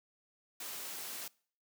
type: noise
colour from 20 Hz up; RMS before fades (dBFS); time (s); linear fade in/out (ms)
white; -43; 0.6-1.28; 5
effects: noise-tail reverb RT60 0.5 s tail -24 dB re dry + high-pass 200 Hz 12 dB/octave